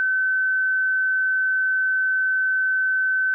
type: tone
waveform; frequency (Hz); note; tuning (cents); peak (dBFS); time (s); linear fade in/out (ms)
sine; 1527; G6; -46; -18; 0-3.34; 0
effects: none